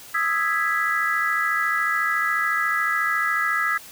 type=chord; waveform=sine; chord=E major seventh; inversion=third; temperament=equal; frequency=1244.5 / 1318.5 / 1661.2 / 1975.5 Hz; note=D#6 / E6 / G#6 / B6; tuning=0 / 0 / 0 / 0 cents; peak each=-27 / -26 / -24 / -25 dBFS; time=0.14-3.78 s; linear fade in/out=10 ms; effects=white hiss -43 dBFS RMS until 3.91 s